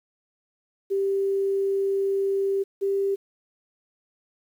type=tone pair in turn; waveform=sine; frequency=392.3 / 394.2 Hz; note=G4 / G4; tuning=+1 / +10 cents; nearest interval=unison; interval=9 cents; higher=second; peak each=-21 dBFS; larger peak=neither; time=0.9-2.64 / 2.81-3.16 s; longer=first; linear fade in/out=20 ms; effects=9-bit